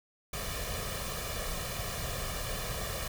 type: noise with comb filter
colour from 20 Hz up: pink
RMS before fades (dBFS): -36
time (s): 0.33-3.08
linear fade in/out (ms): 5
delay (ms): 1.7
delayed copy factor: +0.7
effects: none